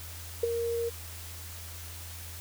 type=tone with ADSR envelope; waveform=sine; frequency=466.2 Hz; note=A#4; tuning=in tune; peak=-20 dBFS; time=0.43-0.9 s; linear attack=6 ms; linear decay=16 ms; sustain=-8 dB; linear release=19 ms; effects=added 84 Hz sine -43 dBFS peak until 2.4 s + white hiss -45 dBFS RMS until 2.4 s